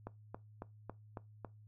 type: click train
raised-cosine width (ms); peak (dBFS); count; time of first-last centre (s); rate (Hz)
1; -29; 6; 0.07-1.447; 3.63
effects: noise-tail reverb RT60 0.2 s tail -19 dB re dry + added 106 Hz sine -56 dBFS peak until 1.67 s